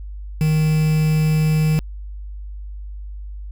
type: tone with quantisation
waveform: triangle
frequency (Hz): 155.56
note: D#3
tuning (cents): 0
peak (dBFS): -12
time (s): 0.41-1.79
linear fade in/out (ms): 0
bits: 5
effects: added 50 Hz sine -29 dBFS peak until 3.51 s